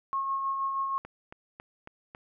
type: tone with tremolo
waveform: sine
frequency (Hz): 1086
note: C#6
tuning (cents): -36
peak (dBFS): -26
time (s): 0.13-0.98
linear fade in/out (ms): 0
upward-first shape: sine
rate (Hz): 6.3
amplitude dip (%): 35
type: click train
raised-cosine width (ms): 0.5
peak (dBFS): -28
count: 5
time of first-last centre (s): 1.05-2.149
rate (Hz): 3.64
effects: none